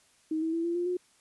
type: tone with pitch steps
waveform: sine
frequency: 315.1 / 323.6 / 332.3 / 341.2 / 350.4 / 359.9 Hz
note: D#4 / E4 / E4 / F4 / F4 / F#4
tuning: +22 / -32 / +14 / -40 / +6 / -48 cents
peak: -27 dBFS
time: 0.31-0.97 s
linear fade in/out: 5 ms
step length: 110 ms
effects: white hiss -64 dBFS RMS until 1.2 s + resampled to 24000 Hz